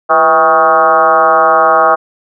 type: tone with frequency modulation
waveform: sine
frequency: 953 Hz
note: A#5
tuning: 38 cents sharp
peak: -5 dBFS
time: 0.09-1.96 s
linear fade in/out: 20 ms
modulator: 153 Hz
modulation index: 2.7
effects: none